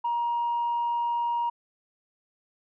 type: tone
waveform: sine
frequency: 946 Hz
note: A#5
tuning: 25 cents sharp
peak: -23 dBFS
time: 0.04-1.5 s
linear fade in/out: 10 ms
effects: tanh soft clip ceiling -21 dBFS